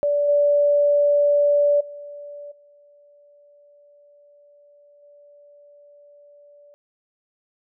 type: tone with level steps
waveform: sine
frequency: 580 Hz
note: D5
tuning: 22 cents flat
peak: -17 / -14 / -34 / -50 / -47 dBFS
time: 0.03-6.74 s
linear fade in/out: 0 ms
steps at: 0.28 / 1.8 / 2.51 / 5.02 s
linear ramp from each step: 10 ms
effects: none